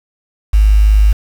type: tone with quantisation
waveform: sine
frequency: 51.91 Hz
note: G#1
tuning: in tune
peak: -5 dBFS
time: 0.53-1.13 s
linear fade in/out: 10 ms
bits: 5
effects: none